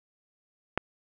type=click; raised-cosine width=0.5 ms; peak=-10 dBFS; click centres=0.776 s; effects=none

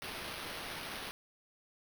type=noise with sample-and-hold; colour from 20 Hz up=white; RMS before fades=-43 dBFS; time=0.02-1.11 s; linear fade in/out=0 ms; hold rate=7350 Hz; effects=none

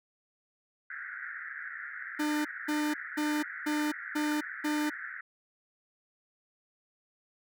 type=band-pass noise; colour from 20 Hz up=pink; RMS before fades=-41 dBFS; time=0.9-5.21 s; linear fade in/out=5 ms; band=1400 to 2000 Hz; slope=96 dB/octave
type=tone bursts; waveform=45% pulse; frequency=300.6 Hz; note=D4; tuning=40 cents sharp; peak=-28 dBFS; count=6; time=2.19-4.9 s; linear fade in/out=10 ms; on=260 ms; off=230 ms
effects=none

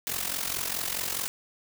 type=noise with amplitude modulation; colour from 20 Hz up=white; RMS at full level=-28 dBFS; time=0.07-1.28 s; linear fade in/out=0 ms; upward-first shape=sine; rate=44.7 Hz; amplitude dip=75%; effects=none

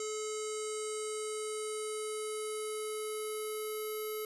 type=tone with low-pass filter sweep; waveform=square; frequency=430 Hz; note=A4; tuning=40 cents flat; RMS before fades=-38 dBFS; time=0-4.25 s; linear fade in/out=2 ms; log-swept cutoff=7400 to 12000 Hz; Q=6.9; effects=none

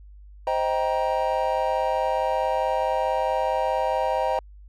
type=chord; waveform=triangle; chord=C minor seventh; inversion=none; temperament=just; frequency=523.3 / 627.9 / 784.9 / 941.9 Hz; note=C5 / Eb5 / G5 / Bb5; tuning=0 / +16 / +2 / +18 cents; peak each=-25 dBFS; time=0.47-4.39 s; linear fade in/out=2 ms; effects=added 50 Hz sine -43 dBFS peak until 4.68 s + AAC 64 kbps

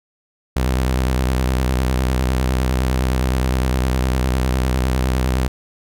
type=tone with vibrato; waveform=sawtooth; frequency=63.9 Hz; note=C2; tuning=40 cents flat; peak=-12 dBFS; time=0.56-5.48 s; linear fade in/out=5 ms; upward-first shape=square; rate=9.8 Hz; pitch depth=52 cents each way; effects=none

